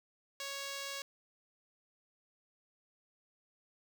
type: tone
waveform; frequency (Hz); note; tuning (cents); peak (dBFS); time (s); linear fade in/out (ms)
5% pulse; 554.4; C#5; 0; -28; 0.4-1.02; 2
effects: none